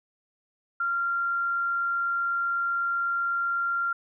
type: tone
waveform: sine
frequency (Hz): 1384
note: F6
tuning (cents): -16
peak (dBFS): -24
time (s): 0.8-3.93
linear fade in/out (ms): 5
effects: none

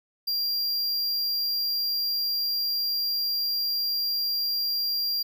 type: tone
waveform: square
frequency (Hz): 4763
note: D8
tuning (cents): +24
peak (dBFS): -25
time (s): 0.27-5.23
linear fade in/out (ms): 10
effects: 11-bit

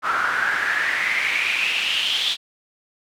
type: noise with band-pass filter sweep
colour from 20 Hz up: pink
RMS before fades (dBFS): -22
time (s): 0.02-2.37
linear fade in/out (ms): 50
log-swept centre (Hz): 1300 to 3500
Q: 6.3
effects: none

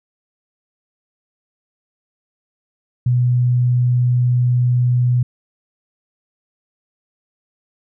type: tone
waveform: sine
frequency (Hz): 123.47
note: B2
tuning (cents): 0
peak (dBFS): -12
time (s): 3.06-5.23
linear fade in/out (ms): 5
effects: none

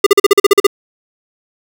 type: tone bursts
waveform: square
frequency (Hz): 402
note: G4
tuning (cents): +44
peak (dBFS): -3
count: 10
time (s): 0.04-0.668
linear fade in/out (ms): 5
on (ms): 25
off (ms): 42
effects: none

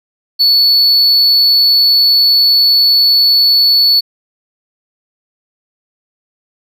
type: tone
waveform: triangle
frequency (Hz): 4435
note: C#8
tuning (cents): 0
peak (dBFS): -5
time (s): 0.39-4.01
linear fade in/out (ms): 20
effects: none

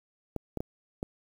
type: clicks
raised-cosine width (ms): 2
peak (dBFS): -19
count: 4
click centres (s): 0.363 / 0.573 / 0.605 / 1.029
effects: 8-bit

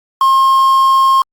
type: tone with quantisation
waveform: triangle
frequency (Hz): 1069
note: C6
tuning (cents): +37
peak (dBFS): -5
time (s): 0.21-1.22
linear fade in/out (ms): 2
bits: 5
effects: Opus 48 kbps

